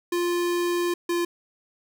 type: tone pair in turn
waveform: square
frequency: 349.2 / 345.8 Hz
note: F4 / F4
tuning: 0 / -17 cents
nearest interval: unison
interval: 17 cents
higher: first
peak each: -23 dBFS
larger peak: neither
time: 0.12-0.94 / 1.09-1.25 s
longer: first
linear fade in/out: 5 ms
effects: none